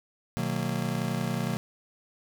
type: chord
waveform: square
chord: B major seventh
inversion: none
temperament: just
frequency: 123.47 / 154.34 / 185.21 / 231.5 Hz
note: B2 / D#3 / F#3 / A#3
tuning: 0 / -14 / +2 / -12 cents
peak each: -34 dBFS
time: 0.37-1.57 s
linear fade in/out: 0 ms
effects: none